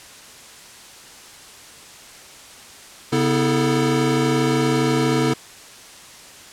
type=tone cluster; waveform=square; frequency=136.6 / 248.6 / 325.7 / 442.2 Hz; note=C#3 / B3 / E4 / A4; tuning=-25 / +12 / -21 / +9 cents; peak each=-23 dBFS; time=3.12-5.34 s; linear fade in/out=10 ms; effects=white hiss -42 dBFS RMS until 6.52 s + low-pass 9000 Hz 12 dB/octave